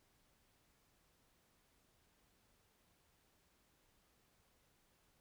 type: silence
effects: pink hiss -75 dBFS RMS until 5.2 s